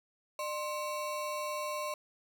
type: ring-modulated tone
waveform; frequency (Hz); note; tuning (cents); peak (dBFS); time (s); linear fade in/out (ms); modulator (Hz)
square; 828; G#5; -5; -32; 0.39-1.94; 2; 226
effects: none